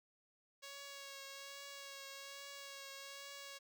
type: tone with vibrato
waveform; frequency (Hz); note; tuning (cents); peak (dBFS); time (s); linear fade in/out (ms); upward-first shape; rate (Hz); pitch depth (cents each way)
5% pulse; 554.4; C#5; 0; -38; 0.62-3.59; 20; triangle; 1.2; 23
effects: none